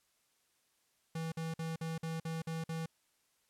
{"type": "tone bursts", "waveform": "square", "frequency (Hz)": 162.6, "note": "E3", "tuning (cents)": -23, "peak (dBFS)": -37, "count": 8, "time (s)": [1.15, 2.86], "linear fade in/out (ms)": 5, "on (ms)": 170, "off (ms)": 50, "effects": ["white hiss -75 dBFS RMS until 3.49 s", "low-pass 12000 Hz 12 dB/octave"]}